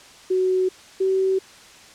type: tone pair in turn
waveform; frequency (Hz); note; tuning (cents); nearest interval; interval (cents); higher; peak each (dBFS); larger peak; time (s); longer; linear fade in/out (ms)
sine; 372.1 / 381.2; F#4 / G4; +10 / -48; unison; 42; second; -17; neither; 0.3-0.69 / 1-1.39; neither; 10
effects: white hiss -46 dBFS RMS until 1.94 s + low-pass 7000 Hz 12 dB/octave